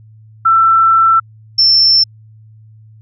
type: tone pair in turn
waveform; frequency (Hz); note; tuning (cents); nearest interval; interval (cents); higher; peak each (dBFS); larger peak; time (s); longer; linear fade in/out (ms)
sine; 1337 / 5362; E6 / E8; +24 / +29; 2 octaves; 2405; second; -6; neither; 0.45-1.2 / 1.58-2.04; first; 10
effects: added 109 Hz sine -38 dBFS peak until 3.01 s